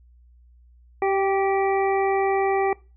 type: harmonic tone with a mistuned harmonic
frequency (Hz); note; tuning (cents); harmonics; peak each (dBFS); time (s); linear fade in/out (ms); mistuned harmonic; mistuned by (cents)
388.4; G4; -16; 1 / 2 / 3 / 5 / 6; -21 / -23 / -32 / -33 / -35; 1.02-2.73; 2; 2; +16
effects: noise-tail reverb RT60 0.3 s tail -22 dB re dry + added 60 Hz sine -50 dBFS peak until 2.96 s